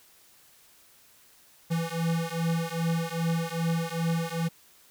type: beating tone pair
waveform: square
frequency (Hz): 164.81 / 167.31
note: E3 / E3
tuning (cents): 0 / +26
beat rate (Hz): 2.5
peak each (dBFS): -30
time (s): 1.7-4.49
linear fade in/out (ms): 20
effects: white hiss -58 dBFS RMS until 4.9 s